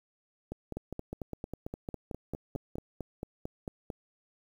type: two click trains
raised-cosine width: 2 ms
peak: -24 / -23 dBFS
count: 12 / 15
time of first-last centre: 0.52-2.756 / 0.77-3.902 s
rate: 4.92 / 4.47 Hz
effects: 9-bit